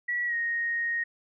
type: tone with pitch glide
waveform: sine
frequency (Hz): 1936 to 1866.8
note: B6 to A#6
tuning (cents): -35 to +2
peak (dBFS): -26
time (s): 0.08-1.04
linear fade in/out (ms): 10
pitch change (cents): -63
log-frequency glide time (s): 0.26-0.35
effects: none